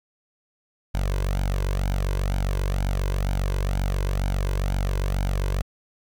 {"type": "tone with flanger", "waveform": "sawtooth", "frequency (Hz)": 47.45, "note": "F#1", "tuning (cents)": 44, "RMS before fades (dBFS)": -24, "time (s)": [0.94, 5.62], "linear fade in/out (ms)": 10, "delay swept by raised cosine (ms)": [1.3, 1.99], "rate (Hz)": 2.1, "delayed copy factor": 0.75, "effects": ["10-bit"]}